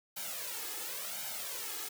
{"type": "noise with flanger", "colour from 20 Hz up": "white", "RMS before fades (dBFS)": -40, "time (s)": [0.16, 1.89], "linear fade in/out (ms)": 10, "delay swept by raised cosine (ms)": [1.3, 2.4], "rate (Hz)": 0.93, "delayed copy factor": 0.75, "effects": ["high-pass 200 Hz 12 dB/octave"]}